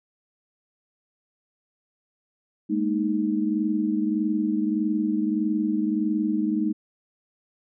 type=chord; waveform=sine; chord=Ab suspended second; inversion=none; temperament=equal with one note detuned; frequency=207.7 / 229.3 / 311.1 Hz; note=Ab3 / Bb3 / Eb4; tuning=0 / -28 / 0 cents; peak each=-26 / -28 / -24 dBFS; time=2.69-6.73 s; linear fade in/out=20 ms; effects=none